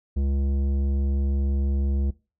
sine tone with tanh clipping, 69 Hz, C#2, 7 cents flat, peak -23 dBFS, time 0.16-2.11 s, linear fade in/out 10 ms, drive 12 dB, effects noise-tail reverb RT60 0.3 s tail -20 dB re dry

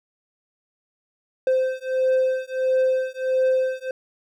triangle beating tone pair, 518 / 519.5 Hz, C5 / C5, -17 / -12 cents, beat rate 1.5 Hz, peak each -20 dBFS, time 1.47-3.91 s, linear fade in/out 2 ms, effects none

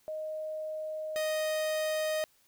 sine / 45% pulse tone pair in turn, 622.3 / 622.3 Hz, D#5 / D#5, 0 / 0 cents, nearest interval unison, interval 0 cents, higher neither, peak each -34 / -29 dBFS, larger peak second, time 0.08-1.16 / 1.16-2.24 s, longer neither, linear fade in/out 0 ms, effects white hiss -67 dBFS RMS until 2.47 s

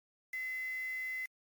sine tone with quantisation, 2036 Hz, C7, 48 cents flat, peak -36 dBFS, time 0.33-1.26 s, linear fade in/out 5 ms, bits 8, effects MP3 96 kbps

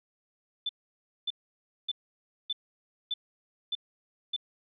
sine tone bursts, 3520 Hz, A7, in tune, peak -28 dBFS, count 7, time 0.66-4.364 s, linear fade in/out 5 ms, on 32 ms, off 580 ms, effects none

